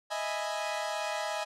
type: chord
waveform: sawtooth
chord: E major seventh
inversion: third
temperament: equal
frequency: 622.3 / 659.3 / 830.6 / 987.8 Hz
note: D#5 / E5 / G#5 / B5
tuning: 0 / 0 / 0 / 0 cents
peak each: -32 / -35 / -32 / -37 dBFS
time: 0.1-1.45 s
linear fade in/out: 20 ms
effects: low-pass 8000 Hz 12 dB/octave